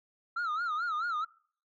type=tone with vibrato; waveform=sine; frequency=1318.5 Hz; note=E6; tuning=in tune; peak=-27 dBFS; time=0.36-1.25 s; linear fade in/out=10 ms; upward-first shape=sine; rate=4.6 Hz; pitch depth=150 cents each way; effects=noise-tail reverb RT60 0.5 s tail -24 dB re dry + tanh soft clip ceiling -29 dBFS